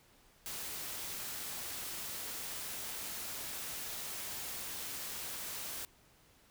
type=noise; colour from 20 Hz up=white; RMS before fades=-42 dBFS; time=0.46-5.85 s; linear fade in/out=0 ms; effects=pink hiss -65 dBFS RMS until 6.5 s